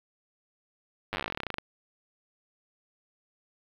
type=slowing click train; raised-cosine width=0.3 ms; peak=-15 dBFS; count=22; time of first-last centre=1.13-1.584 s; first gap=9 ms; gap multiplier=1.08; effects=low-pass 4000 Hz 12 dB/octave + 8-bit